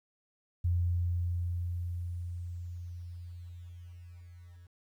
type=tone with level ramp; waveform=sine; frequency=87.31 Hz; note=F2; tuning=in tune; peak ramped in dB=-25 to -50 dBFS; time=0.64-4.67 s; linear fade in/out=10 ms; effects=11-bit